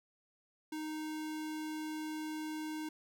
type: tone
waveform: square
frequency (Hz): 310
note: D#4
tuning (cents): -6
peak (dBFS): -39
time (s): 0.72-2.89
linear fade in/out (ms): 5
effects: none